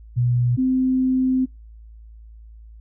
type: tone pair in turn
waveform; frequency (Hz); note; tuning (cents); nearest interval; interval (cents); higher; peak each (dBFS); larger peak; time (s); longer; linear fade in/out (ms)
sine; 122.1 / 258.7; B2 / C4; -19 / -19; octave + minor second; 1300; second; -16; neither; 0.16-0.57 / 0.57-1.46; second; 20
effects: noise-tail reverb RT60 0.2 s tail -24 dB re dry + added 55 Hz sine -40 dBFS peak until 2.8 s